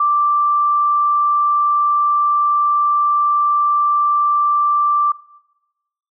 sine tone, 1174.7 Hz, D6, in tune, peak -12 dBFS, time 0-5.12 s, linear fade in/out 5 ms, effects noise-tail reverb RT60 1.0 s tail -20 dB re dry

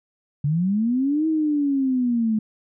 sine linear two-way sweep, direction up then down, 138.59 to 320.9 to 213.3 Hz, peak -18 dBFS, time 0.44-2.39 s, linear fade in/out 5 ms, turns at 1.27 s, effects none

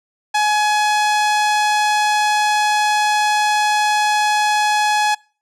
sawtooth tone, 843 Hz, G#5, 26 cents sharp, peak -10 dBFS, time 0.34-5.15 s, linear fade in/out 10 ms, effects noise-tail reverb RT60 0.4 s tail -26 dB re dry + low-pass 8000 Hz 12 dB/octave

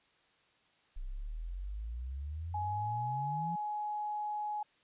sine exponential sweep, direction up, 30.18 to 174.61 Hz, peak -37 dBFS, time 0.96-3.56 s, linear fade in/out 10 ms
sine tone, 840 Hz, G#5, 19 cents sharp, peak -34 dBFS, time 2.54-4.63 s, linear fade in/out 5 ms
effects white hiss -69 dBFS RMS until 4.83 s + resampled to 8000 Hz

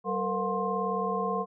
sine tone cluster, 192.3 / 452.9 / 491.5 / 718 / 1056 Hz, G3 / A#4 / B4 / F5 / C6, -33 / -50 / -8 / +48 / +16 cents, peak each -34 / -32 / -37 / -34 / -31 dBFS, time 0.04-1.46 s, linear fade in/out 50 ms, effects none

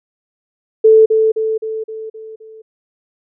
sine tone with echo, 440 Hz, A4, in tune, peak -4 dBFS, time 0.84-1.06 s, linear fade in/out 10 ms, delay 260 ms, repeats 6, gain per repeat -5 dB, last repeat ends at 2.62 s, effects none

